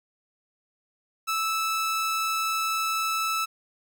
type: tone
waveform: sawtooth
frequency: 1312 Hz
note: E6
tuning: 9 cents flat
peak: -21 dBFS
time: 1.27-3.46 s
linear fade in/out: 20 ms
effects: none